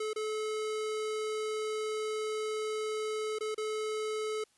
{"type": "tone with dropouts", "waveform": "square", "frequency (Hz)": 431.5, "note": "A4", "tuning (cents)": -34, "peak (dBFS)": -33, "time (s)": [0, 4.44], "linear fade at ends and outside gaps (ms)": 5, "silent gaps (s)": [[0.133, 0.16], [3.387, 3.407], [3.546, 3.578]], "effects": ["white hiss -69 dBFS RMS until 4.57 s", "resampled to 24000 Hz"]}